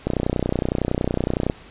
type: click train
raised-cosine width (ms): 2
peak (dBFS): -7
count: 45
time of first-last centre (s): 0.07-1.499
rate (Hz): 30.8
effects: pink hiss -45 dBFS RMS until 1.7 s + resampled to 8000 Hz